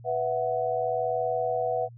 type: chord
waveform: sine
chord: B suspended fourth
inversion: none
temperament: equal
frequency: 493.9 / 659.3 / 740 Hz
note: B4 / E5 / F#5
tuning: 0 / 0 / 0 cents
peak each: -29 dBFS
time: 0.04-1.89 s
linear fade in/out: 50 ms
effects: added 118 Hz sine -44 dBFS peak until 1.97 s